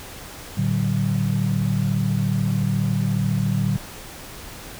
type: tone cluster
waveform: sine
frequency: 112.6 / 146.8 / 189.1 Hz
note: A2 / D3 / F#3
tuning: +40 / 0 / +38 cents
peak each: -23 dBFS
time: 0.57-3.77 s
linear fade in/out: 10 ms
effects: pink hiss -38 dBFS RMS until 4.79 s

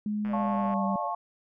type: tone with pitch glide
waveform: sine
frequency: 210 to 195.94 Hz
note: G#3 to G3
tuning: +19 to -1 cents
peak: -27 dBFS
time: 0.06-0.96 s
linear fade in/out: 2 ms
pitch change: -120 cents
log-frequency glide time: 0.29-0.83 s
type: click train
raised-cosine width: 0.5 ms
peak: -29 dBFS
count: 61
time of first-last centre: 0.25-0.738 s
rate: 123 Hz
type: tone with vibrato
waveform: sine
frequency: 587.3 Hz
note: D5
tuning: in tune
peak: -35 dBFS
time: 0.28-1.12 s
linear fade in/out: 50 ms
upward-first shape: triangle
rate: 10 Hz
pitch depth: 68 cents each way
type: chord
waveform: sine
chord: F augmented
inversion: none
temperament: just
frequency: 698.5 / 873.1 / 1091.3 Hz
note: F5 / A5 / C#6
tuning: 0 / -14 / -27 cents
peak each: -33 dBFS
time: 0.33-1.15 s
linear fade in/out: 5 ms
effects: none

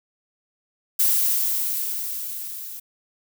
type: noise with level ramp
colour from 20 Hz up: violet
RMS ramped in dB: -18 to -36 dBFS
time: 0.99-2.8 s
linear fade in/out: 10 ms
effects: none

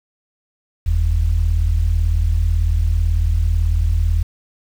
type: tone pair together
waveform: sine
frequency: 43.5 / 81.6 Hz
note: F1 / E2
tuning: -6 / -17 cents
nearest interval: major seventh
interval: 1089 cents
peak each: -15 / -15 dBFS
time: 0.86-4.23 s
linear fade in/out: 10 ms
effects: tanh soft clip ceiling -8 dBFS + 7-bit

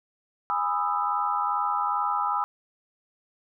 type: chord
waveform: sine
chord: E major seventh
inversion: first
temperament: just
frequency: 824.1 / 988.9 / 1236.1 / 1318.5 Hz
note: G#5 / B5 / D#6 / E6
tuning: -14 / +2 / -12 / 0 cents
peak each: -29 dBFS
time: 0.5-2.44 s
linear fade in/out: 0 ms
effects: none

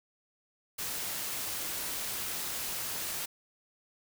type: noise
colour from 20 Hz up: white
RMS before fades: -36 dBFS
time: 0.78-3.26 s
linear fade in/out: 10 ms
effects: none

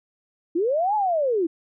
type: linear two-way sweep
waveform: sine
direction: up then down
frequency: 311.1 to 869 to 311.1 Hz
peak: -19 dBFS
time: 0.55-1.47 s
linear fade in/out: 10 ms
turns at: 0.95 s
effects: none

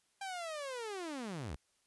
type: linear sweep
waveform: sawtooth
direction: down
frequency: 798 to 54.5 Hz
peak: -36 dBFS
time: 0.21-1.56 s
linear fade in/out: 5 ms
effects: white hiss -75 dBFS RMS until 1.86 s + resampled to 24000 Hz

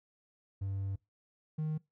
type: tone pair in turn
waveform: triangle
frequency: 97.7 / 155.09 Hz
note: G2 / D#3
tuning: -5 / -5 cents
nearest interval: minor sixth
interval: 800 cents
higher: second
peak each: -31 / -29 dBFS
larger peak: second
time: 0.61-0.96 / 1.58-1.78 s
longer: first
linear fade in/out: 10 ms
effects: noise-tail reverb RT60 0.2 s tail -23 dB re dry + tanh soft clip ceiling -25 dBFS

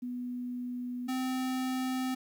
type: tone pair in turn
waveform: sine / square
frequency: 246.7 / 257.9 Hz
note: B3 / C4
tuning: -2 / -25 cents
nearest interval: minor second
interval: 77 cents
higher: second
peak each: -34 / -31 dBFS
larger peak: second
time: 0.02-1.08 / 1.08-2.15 s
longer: second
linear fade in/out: 10 ms
effects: 11-bit

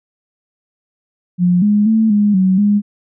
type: tone with pitch steps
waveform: sine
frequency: 177.9 / 207.8 / 221.3 / 206.9 / 187.7 / 205.7 Hz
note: F3 / G#3 / A3 / G#3 / F#3 / G#3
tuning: +32 / +1 / +10 / -6 / +25 / -16 cents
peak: -9 dBFS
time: 1.38-2.82 s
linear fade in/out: 50 ms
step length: 240 ms
effects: none

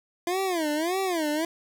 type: tone with vibrato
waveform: 25% pulse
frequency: 338.6 Hz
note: E4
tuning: 46 cents sharp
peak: -21 dBFS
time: 0.27-1.45 s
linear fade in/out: 2 ms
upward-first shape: sine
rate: 1.7 Hz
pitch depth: 230 cents each way
effects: none

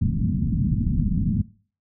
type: low-pass noise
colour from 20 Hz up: white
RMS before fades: -22 dBFS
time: 0.01-1.42 s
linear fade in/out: 10 ms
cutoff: 230 Hz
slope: 48 dB/octave
effects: noise-tail reverb RT60 0.4 s tail -19 dB re dry

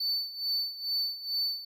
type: tone with tremolo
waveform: triangle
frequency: 4512 Hz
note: C#8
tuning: 30 cents sharp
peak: -25 dBFS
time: 0-1.65 s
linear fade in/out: 5 ms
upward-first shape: sine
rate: 2.3 Hz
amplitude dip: 80%
effects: none

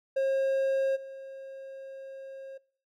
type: tone with level steps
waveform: triangle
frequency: 538 Hz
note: C5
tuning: 48 cents sharp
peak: -22 / -38 dBFS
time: 0.16-2.58 s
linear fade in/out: 10 ms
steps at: 0.95 s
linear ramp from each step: 20 ms
effects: noise-tail reverb RT60 0.5 s tail -24 dB re dry

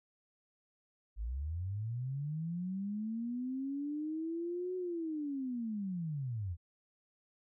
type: linear two-way sweep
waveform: sine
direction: up then down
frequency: 49 to 370 to 79.6 Hz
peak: -35 dBFS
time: 1.16-6.57 s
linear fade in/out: 50 ms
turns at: 4.76 s
effects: none

